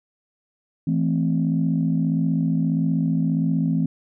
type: chord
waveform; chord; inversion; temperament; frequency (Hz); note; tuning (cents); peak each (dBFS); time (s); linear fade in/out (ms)
sine; A minor; second; equal; 164.81 / 220 / 261.6; E3 / A3 / C4; 0 / 0 / 0; -20 / -25 / -23; 0.87-3.86; 5
effects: tanh soft clip ceiling -10 dBFS